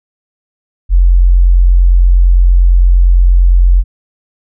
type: tone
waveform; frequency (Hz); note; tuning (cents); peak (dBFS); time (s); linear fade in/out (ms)
sine; 44.37; F1; +28; -3; 0.89-3.84; 50
effects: none